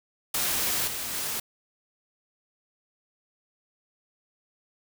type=noise with level steps; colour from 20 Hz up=white; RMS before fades=-27 / -33 / -31 dBFS; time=0.34-1.4 s; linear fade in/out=5 ms; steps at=0.87 / 1.13 s; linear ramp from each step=10 ms; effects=none